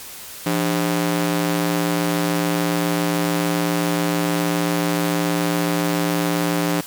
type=ring-modulated tone; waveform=sawtooth; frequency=233.1 Hz; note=A#3; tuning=in tune; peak=-11 dBFS; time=0.46-6.81 s; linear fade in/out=5 ms; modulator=63 Hz; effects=white hiss -36 dBFS RMS until 6.86 s + MP3 96 kbps